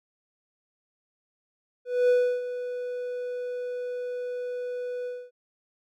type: tone with ADSR envelope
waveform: triangle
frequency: 493.9 Hz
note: B4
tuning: in tune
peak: -15 dBFS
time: 1.85-5.31 s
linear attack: 240 ms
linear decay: 320 ms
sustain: -13 dB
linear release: 250 ms
effects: none